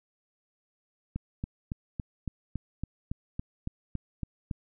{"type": "click train", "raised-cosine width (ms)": 5, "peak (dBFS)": -20, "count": 13, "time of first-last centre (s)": [1.16, 4.512], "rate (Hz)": 3.58, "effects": []}